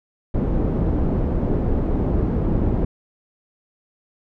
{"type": "low-pass noise", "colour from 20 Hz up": "pink", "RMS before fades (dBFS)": -20, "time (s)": [0.34, 2.85], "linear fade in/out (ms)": 5, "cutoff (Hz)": 410, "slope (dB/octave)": 12, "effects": []}